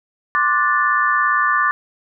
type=chord; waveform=sine; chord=D dominant seventh; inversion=third; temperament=just; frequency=1057.2 / 1174.7 / 1468.3 / 1762 Hz; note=C6 / D6 / F#6 / A6; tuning=+18 / 0 / -14 / +2 cents; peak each=-23 / -17 / -23 / -18 dBFS; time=0.35-1.71 s; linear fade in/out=0 ms; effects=none